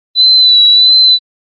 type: tone with vibrato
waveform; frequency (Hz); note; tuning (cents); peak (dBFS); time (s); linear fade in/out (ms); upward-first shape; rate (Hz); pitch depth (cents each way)
sine; 3988; B7; +16; -3; 0.15-1.19; 50; sine; 1.5; 36
effects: Opus 32 kbps